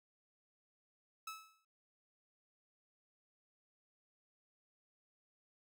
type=tone with exponential decay; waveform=sawtooth; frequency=1300 Hz; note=E6; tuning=24 cents flat; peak=-38 dBFS; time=1.27-1.65 s; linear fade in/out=5 ms; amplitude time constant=81 ms; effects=none